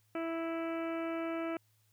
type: harmonic tone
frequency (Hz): 329.6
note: E4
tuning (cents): 0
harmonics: 1 / 2 / 3 / 4 / 5 / 6 / 7 / 8 / 9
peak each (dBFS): -36 / -39 / -51 / -44 / -52 / -54 / -49 / -54 / -59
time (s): 0.15-1.57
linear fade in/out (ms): 2
effects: added 107 Hz sine -70 dBFS peak until 1.92 s + white hiss -74 dBFS RMS until 1.92 s